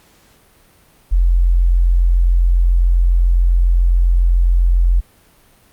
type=tone; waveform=sine; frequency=43.65 Hz; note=F1; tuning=in tune; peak=-9 dBFS; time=1.11-5.01 s; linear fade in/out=20 ms; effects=pink hiss -51 dBFS RMS until 5.72 s + Opus 48 kbps